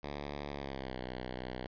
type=tone with pitch glide; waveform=5% pulse; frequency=72 to 63.04 Hz; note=D2 to B1; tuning=-34 to +36 cents; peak=-28 dBFS; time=0.03-1.67 s; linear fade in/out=5 ms; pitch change=-230 cents; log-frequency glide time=0.5-0.99 s; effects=resampled to 11025 Hz + 10-bit

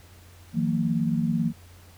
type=tone cluster; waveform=sine; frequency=161.5 / 179.7 / 229.2 Hz; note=E3 / F3 / A#3; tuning=-35 / +50 / -29 cents; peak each=-26 / -28 / -25 dBFS; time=0.53-1.53 s; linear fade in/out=50 ms; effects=added 88 Hz sine -49 dBFS peak until 1.97 s + pink hiss -54 dBFS RMS until 1.97 s

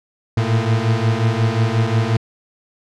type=beating tone pair; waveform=40% pulse; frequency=110 / 115.6 Hz; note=A2 / A#2; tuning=0 / -14 cents; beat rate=5.6 Hz; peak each=-17 dBFS; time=0.37-2.17 s; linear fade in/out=5 ms; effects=low-pass 5000 Hz 12 dB/octave

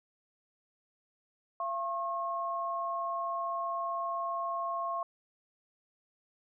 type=tone pair together; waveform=sine; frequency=682 / 1082.6 Hz; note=F5 / C#6; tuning=-41 / -41 cents; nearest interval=minor sixth; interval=800 cents; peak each=-36 / -33 dBFS; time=1.6-5.03 s; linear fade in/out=2 ms; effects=none

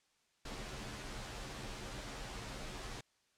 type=noise with comb filter; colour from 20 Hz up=pink; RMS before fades=-45 dBFS; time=0.45-3.01 s; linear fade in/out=5 ms; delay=12 ms; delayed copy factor=-0.95; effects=white hiss -75 dBFS RMS until 3.37 s + low-pass 7000 Hz 12 dB/octave

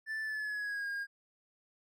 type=tone with pitch glide; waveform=triangle; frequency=1760 to 1623.3 Hz; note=A6 to G#6; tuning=0 to -40 cents; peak=-33 dBFS; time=0.06-1.07 s; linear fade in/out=50 ms; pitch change=-140 cents; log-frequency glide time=0.22-0.88 s; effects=none

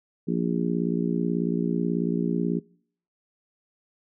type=harmonic tone; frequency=58.27 Hz; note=A#1; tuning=in tune; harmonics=3 / 4 / 5 / 6 / 7; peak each=-26 / -28 / -30 / -32 / -33 dBFS; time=0.27-2.6 s; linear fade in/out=20 ms; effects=noise-tail reverb RT60 0.6 s tail -25 dB re dry

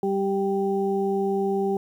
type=harmonic tone; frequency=196 Hz; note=G3; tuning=in tune; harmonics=1 / 2 / 4; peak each=-27 / -23 / -30 dBFS; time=0.03-1.77 s; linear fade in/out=2 ms; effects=9-bit

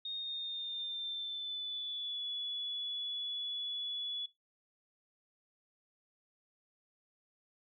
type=tone with pitch glide; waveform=sine; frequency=3700 to 3413 Hz; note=A#7 to G#7; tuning=-14 to +47 cents; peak=-37 dBFS; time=0.05-4.26 s; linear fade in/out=5 ms; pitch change=-139 cents; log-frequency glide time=0.16-2.23 s; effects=noise-tail reverb RT60 0.2 s tail -19 dB re dry

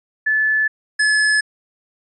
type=tone pair in turn; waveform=sine / square; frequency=1735 / 1715.1 Hz; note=A6 / A6; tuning=-25 / -45 cents; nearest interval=unison; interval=20 cents; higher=first; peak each=-14 dBFS; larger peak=neither; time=0.26-0.68 / 0.99-1.41 s; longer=neither; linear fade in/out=10 ms; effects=resampled to 24000 Hz

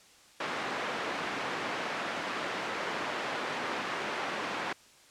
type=band-pass noise; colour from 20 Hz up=white; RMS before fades=-35 dBFS; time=0.4-4.73 s; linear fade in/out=5 ms; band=220 to 1800 Hz; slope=12 dB/octave; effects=white hiss -58 dBFS RMS until 5.1 s + low-pass 8000 Hz 12 dB/octave

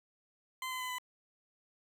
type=tone with pitch steps; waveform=20% pulse; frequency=1032 / 1021.9 / 1011.9 / 1002 Hz; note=C6 / C6 / B5 / B5; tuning=-24 / -41 / +42 / +25 cents; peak=-32 dBFS; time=0.62-0.984 s; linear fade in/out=2 ms; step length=91 ms; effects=10-bit

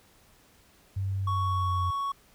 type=tone with pitch glide; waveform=sine; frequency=97 to 90.5 Hz; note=G2 to F#2; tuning=-18 to -38 cents; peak=-27 dBFS; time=0.96-1.91 s; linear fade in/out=10 ms; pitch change=-120 cents; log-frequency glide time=1.26-1.76 s
type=tone; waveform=triangle; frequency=1113 Hz; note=C#6; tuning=7 cents sharp; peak=-26 dBFS; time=1.27-2.12 s; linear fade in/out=5 ms
effects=pink hiss -60 dBFS RMS until 2.34 s

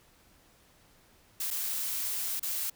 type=noise with dropouts; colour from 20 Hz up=blue; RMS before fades=-33 dBFS; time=1.4-2.7 s; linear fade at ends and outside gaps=5 ms; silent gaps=1.505-1.509 / 2.396-2.428 s; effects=pink hiss -62 dBFS RMS until 2.75 s

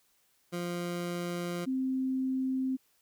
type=tone pair in turn; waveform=20% pulse / sine; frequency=174.61 / 261.6 Hz; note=F3 / C4; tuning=0 / 0 cents; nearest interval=perfect fifth; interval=700 cents; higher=second; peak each=-28 dBFS; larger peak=neither; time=0.52-1.66 / 1.66-2.77 s; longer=first; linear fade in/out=20 ms; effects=white hiss -70 dBFS RMS until 3.01 s

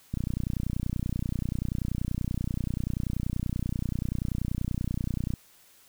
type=click train; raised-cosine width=5 ms; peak=-17 dBFS; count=159; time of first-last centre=0.14-5.337 s; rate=30.4 Hz; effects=white hiss -58 dBFS RMS until 5.88 s

